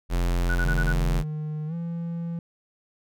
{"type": "tone", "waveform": "square", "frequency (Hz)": 43.65, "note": "F1", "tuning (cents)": 0, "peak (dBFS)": -22, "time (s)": [0.09, 1.24], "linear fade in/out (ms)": 50}
{"type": "tone bursts", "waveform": "sine", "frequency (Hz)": 1473, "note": "F#6", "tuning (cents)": -8, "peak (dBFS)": -26, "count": 5, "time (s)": [0.49, 0.93], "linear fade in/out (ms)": 10, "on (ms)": 64, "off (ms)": 30}
{"type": "tone with pitch glide", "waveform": "triangle", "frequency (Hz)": [153, 168.79], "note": ["D#3", "E3"], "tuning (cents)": [-29, 41], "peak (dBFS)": -26, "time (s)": [0.65, 2.39], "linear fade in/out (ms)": 2, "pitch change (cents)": 170, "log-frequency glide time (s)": [1.67, 1.74]}
{"effects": []}